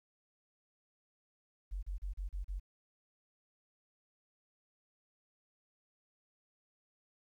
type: tone bursts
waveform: sine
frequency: 46.48 Hz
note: F#1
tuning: 9 cents sharp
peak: -36 dBFS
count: 6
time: 1.71-2.6 s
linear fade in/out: 20 ms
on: 120 ms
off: 34 ms
effects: 12-bit